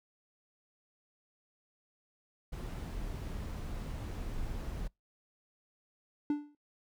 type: noise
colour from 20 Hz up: brown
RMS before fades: -39 dBFS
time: 2.52-4.88 s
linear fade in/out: 10 ms
type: tone with exponential decay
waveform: triangle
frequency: 293.7 Hz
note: D4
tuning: in tune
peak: -23 dBFS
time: 6.3-6.55 s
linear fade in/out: 2 ms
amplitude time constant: 54 ms
effects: noise-tail reverb RT60 0.2 s tail -26 dB re dry